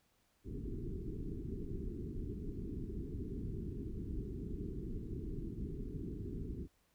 pink low-pass noise, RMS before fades -42 dBFS, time 0.44-6.68 s, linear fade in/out 50 ms, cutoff 420 Hz, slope 96 dB/octave, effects pink hiss -75 dBFS RMS until 6.94 s

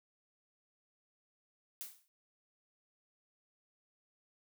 blue noise with exponential decay, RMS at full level -41 dBFS, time 1.81-2.08 s, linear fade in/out 0 ms, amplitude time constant 57 ms, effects none

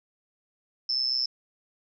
sine tone with amplitude modulation, 5274 Hz, E8, in tune, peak -20 dBFS, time 0.89-1.26 s, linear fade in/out 5 ms, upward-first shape sine, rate 127 Hz, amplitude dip 95%, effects none

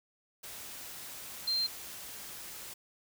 sine tone in noise, 4164 Hz, C8, 9 cents flat, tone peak -28 dBFS, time 1.47-1.67 s, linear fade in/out 10 ms, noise white, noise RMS -45 dBFS, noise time 0.43-2.74 s, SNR +14 dB, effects none

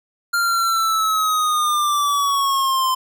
square linear sweep, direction down, 1400 to 1033 Hz, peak -17 dBFS, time 0.33-2.95 s, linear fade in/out 10 ms, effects none

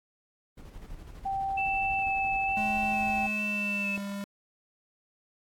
brown noise with tremolo, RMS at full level -43 dBFS, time 0.57-3.3 s, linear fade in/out 10 ms, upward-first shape square, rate 12 Hz, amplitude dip 40%
sine tone, 780 Hz, G5, 9 cents flat, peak -28 dBFS, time 1.25-3.27 s, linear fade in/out 10 ms
sine tone with vibrato, 2637 Hz, E7, in tune, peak -29 dBFS, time 1.57-3.97 s, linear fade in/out 10 ms, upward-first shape square, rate 1.1 Hz, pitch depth 10 cents each way
square tone with pitch glide, 211.5 to 200.1 Hz, G#3 to G3, +32 to +36 cents, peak -34 dBFS, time 2.57-4.24 s, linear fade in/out 0 ms, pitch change -96 cents, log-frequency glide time 3.33-3.93 s
effects AAC 64 kbps

